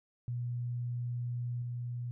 sine tone with level steps, 121.3 Hz, B2, 31 cents flat, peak -33 / -35 dBFS, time 0.28-2.11 s, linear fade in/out 0 ms, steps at 1.62 s, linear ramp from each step 2 ms, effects none

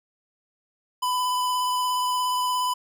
square tone with vibrato, 1000 Hz, B5, 21 cents sharp, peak -23 dBFS, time 1.02-2.74 s, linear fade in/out 10 ms, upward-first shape sine, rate 17 Hz, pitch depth 13 cents each way, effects none

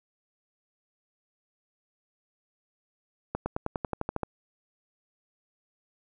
accelerating click train, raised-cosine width 1 ms, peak -15 dBFS, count 11, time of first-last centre 3.35-4.233 s, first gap 110 ms, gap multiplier 0.95, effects none

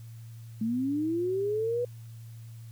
sine linear sweep, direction up, 214.6 to 493.9 Hz, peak -26 dBFS, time 0.61-1.85 s, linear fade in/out 5 ms, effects added 114 Hz sine -42 dBFS peak until 2.71 s + white hiss -61 dBFS RMS until 2.71 s

